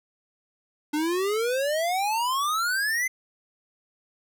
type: exponential sweep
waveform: square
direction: up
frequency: 293.7 to 2077 Hz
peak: -24 dBFS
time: 0.93-3.08 s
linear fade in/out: 10 ms
effects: none